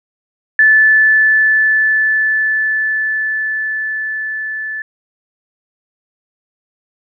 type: tone with level ramp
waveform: sine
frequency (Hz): 1744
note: A6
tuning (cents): -16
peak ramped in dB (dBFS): -5 to -20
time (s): 0.59-4.82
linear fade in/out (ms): 2
effects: none